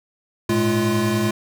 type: tone cluster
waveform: square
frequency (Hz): 104.2 / 114.7 / 211.6 / 344.8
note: G#2 / A#2 / G#3 / F4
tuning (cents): +6 / -28 / +33 / -22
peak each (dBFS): -29 / -26 / -22 / -22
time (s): 0.49-1.31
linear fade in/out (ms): 5
effects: none